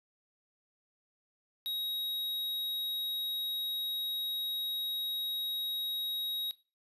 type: tone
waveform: square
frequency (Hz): 3800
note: A#7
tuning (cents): +33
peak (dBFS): -34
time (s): 1.66-6.51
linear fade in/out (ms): 0
effects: noise-tail reverb RT60 0.3 s tail -18 dB re dry + resampled to 32000 Hz